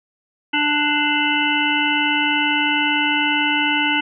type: harmonic tone with a mistuned harmonic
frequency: 296.3 Hz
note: D4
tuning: 15 cents sharp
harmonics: 1 / 3 / 5 / 7 / 9 / 10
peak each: -23 / -23 / -23 / -23 / -23 / -23 dBFS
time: 0.53-4.01 s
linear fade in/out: 10 ms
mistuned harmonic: 3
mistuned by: -17 cents
effects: none